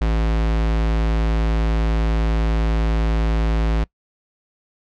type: tone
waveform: square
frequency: 55 Hz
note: A1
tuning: in tune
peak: -17 dBFS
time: 0.01-3.84 s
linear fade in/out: 5 ms
effects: noise-tail reverb RT60 0.1 s tail -23 dB re dry + low-pass 4000 Hz 12 dB/octave